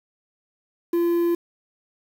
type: tone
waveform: triangle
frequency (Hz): 342.6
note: F4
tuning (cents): -33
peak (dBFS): -16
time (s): 0.93-1.35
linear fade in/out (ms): 5
effects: 7-bit